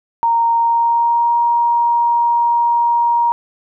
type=tone with pitch glide; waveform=sine; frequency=928 to 943.1 Hz; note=A#5 to A#5; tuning=-8 to +20 cents; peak=-11 dBFS; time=0.23-3.32 s; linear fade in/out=0 ms; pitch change=+28 cents; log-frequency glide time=0.57-1.37 s; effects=none